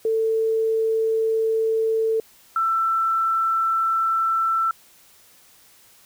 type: tone pair in turn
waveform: sine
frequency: 445.4 / 1334.7 Hz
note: A4 / E6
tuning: +21 / +21 cents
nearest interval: octave + perfect fifth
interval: 1900 cents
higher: second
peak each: -18 dBFS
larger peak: neither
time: 0.05-2.2 / 2.56-4.71 s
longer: neither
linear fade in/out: 2 ms
effects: white hiss -53 dBFS RMS until 6.05 s